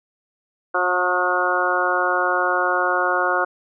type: harmonic tone with a mistuned harmonic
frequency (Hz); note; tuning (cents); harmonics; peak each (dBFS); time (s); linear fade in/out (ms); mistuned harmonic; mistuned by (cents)
180; F#3; -47; 2 / 3 / 4 / 5 / 6 / 7 / 8; -27 / -25 / -25 / -28 / -25 / -25 / -22; 0.74-3.45; 10; 6; +20
effects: none